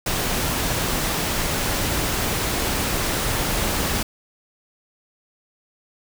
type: noise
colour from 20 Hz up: pink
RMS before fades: -23 dBFS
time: 0.06-4.03 s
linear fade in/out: 5 ms
effects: none